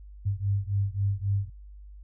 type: beating tone pair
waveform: sine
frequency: 98 / 101.7 Hz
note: G2 / G#2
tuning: 0 / -36 cents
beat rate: 3.7 Hz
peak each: -27 / -28 dBFS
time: 0.25-1.5 s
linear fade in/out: 20 ms
effects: added 50 Hz sine -43 dBFS peak until 2.03 s